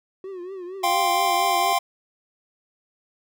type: tone with vibrato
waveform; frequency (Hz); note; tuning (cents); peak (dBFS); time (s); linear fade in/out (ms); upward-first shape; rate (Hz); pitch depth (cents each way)
triangle; 370; F#4; 0; -30; 0.24-1.73; 2; triangle; 4.3; 120
type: chord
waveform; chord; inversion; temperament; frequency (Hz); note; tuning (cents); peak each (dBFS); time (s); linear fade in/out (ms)
square; F suspended second; none; equal; 698.5 / 784 / 1046.5; F5 / G5 / C6; 0 / 0 / 0; -24 / -24 / -24; 0.83-1.79; 10
effects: none